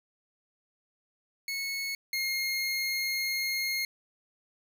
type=tone pair in turn; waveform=25% pulse; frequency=2195 / 2141 Hz; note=C#7 / C7; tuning=-18 / +39 cents; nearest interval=unison; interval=43 cents; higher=first; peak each=-28 / -25 dBFS; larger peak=second; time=1.48-1.95 / 2.13-3.85 s; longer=second; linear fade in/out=2 ms; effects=none